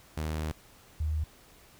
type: tone pair in turn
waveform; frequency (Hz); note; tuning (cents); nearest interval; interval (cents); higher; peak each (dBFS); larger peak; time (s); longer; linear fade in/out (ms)
sawtooth / sine; 77.78 / 77.2; D#2 / D#2; 0 / -13; unison; 13; first; -27; neither; 0.17-0.52 / 1-1.24; first; 5
effects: pink hiss -57 dBFS RMS until 1.79 s